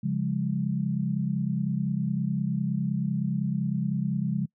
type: chord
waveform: sine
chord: Db major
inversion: none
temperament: equal with one note detuned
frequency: 138.59 / 174.61 / 204.4 Hz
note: Db3 / F3 / Ab3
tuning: 0 / 0 / -27 cents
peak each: -29 dBFS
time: 0.03-4.46 s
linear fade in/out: 10 ms
effects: noise-tail reverb RT60 0.1 s tail -24 dB re dry